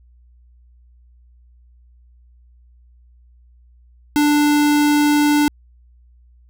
square tone, 294.7 Hz, D4, 6 cents sharp, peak -13 dBFS, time 4.16-5.48 s, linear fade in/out 0 ms, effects added 60 Hz sine -47 dBFS peak until 6.49 s

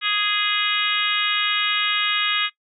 harmonic tone, 415.3 Hz, G#4, in tune, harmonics 3 / 4 / 5 / 6 / 7 / 8 / 9, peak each -27 / -27 / -27 / -27 / -27 / -27 / -27 dBFS, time 0.01-2.5 s, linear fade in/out 50 ms, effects noise-tail reverb RT60 0.1 s tail -19 dB re dry

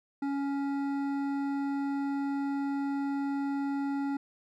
sine tone with hard clipping, 279 Hz, C#4, 11 cents sharp, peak -31 dBFS, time 0.22-4.17 s, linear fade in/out 5 ms, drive 11 dB, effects none

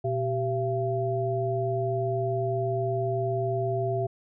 sine tone cluster, 121.5 / 387.7 / 677 Hz, B2 / G4 / E5, -28 / -19 / +46 cents, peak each -29 dBFS, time 0.04-4.07 s, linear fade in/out 10 ms, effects none

